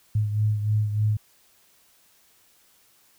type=beating tone pair; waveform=sine; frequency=105.9 / 109.2 Hz; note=G#2 / A2; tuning=+34 / -13 cents; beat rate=3.3 Hz; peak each=-21 / -29 dBFS; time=0.15-1.17 s; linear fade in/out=5 ms; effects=white hiss -60 dBFS RMS until 3.18 s